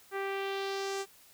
sawtooth tone with low-pass filter sweep, 391.9 Hz, G4, in tune, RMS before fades -35 dBFS, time 0.11-1.06 s, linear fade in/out 50 ms, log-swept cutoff 1800 to 8000 Hz, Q 1.8, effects white hiss -59 dBFS RMS until 1.33 s

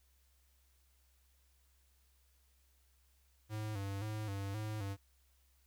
square tone with vibrato, 103.1 Hz, G#2, 12 cents flat, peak -39 dBFS, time 3.49-4.97 s, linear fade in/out 50 ms, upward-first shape square, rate 1.9 Hz, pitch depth 76 cents each way, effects added 65 Hz sine -69 dBFS peak until 5.66 s + white hiss -75 dBFS RMS until 5.66 s

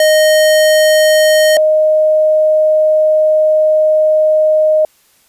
square / sine tone pair in turn, 620 / 620 Hz, D#5 / D#5, -6 / -6 cents, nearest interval unison, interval 0 cents, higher neither, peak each -7 dBFS, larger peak neither, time 0-1.57 / 1.57-4.85 s, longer second, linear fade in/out 2 ms, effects white hiss -52 dBFS RMS until 5.28 s + resampled to 32000 Hz

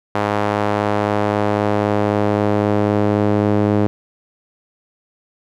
sawtooth tone with band-pass filter sweep, 103.83 Hz, G#2, in tune, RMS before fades -17 dBFS, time 0.15-3.87 s, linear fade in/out 0 ms, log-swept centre 870 to 360 Hz, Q 0.93, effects none

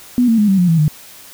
sine tone with pitch steps, 246.2 / 227.1 / 209.4 / 193.16 / 178.16 / 164.32 / 151.55 Hz, B3 / A#3 / G#3 / G3 / F3 / E3 / D#3, -5 / -45 / +15 / -25 / +35 / -5 / -45 cents, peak -9 dBFS, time 0.18-0.88 s, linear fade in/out 0 ms, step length 100 ms, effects white hiss -39 dBFS RMS until 1.33 s

